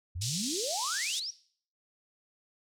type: exponential sweep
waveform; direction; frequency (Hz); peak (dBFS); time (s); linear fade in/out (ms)
sine; up; 79.5 to 5920; -34; 0.15-1.31; 10
type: band-pass noise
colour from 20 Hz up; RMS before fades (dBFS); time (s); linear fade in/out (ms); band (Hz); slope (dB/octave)
white; -35; 0.21-1.2; 10; 3700 to 7400; 24
effects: noise-tail reverb RT60 0.5 s tail -17 dB re dry